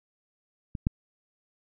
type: clicks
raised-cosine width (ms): 5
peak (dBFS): -21 / -11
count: 2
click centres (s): 0.752 / 0.869
effects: none